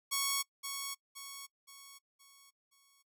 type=tone with echo; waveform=5% pulse; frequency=1108.7 Hz; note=C#6; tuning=in tune; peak=-19 dBFS; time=0.11-0.43 s; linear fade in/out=20 ms; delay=520 ms; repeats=5; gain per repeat=-7 dB; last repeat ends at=3.03 s; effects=noise-tail reverb RT60 0.1 s tail -23 dB re dry